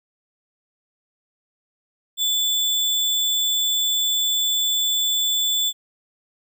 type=tone with sample-and-hold; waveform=sine; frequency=3480 Hz; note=A7; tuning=20 cents flat; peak=-18 dBFS; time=2.17-5.73 s; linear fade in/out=50 ms; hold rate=11025 Hz; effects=none